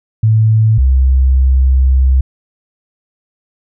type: tone pair in turn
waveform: sine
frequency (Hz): 110 / 65.41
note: A2 / C2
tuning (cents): 0 / 0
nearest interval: major sixth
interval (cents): 900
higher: first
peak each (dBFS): -6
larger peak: neither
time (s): 0.23-0.78 / 0.78-2.21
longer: second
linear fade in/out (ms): 5
effects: none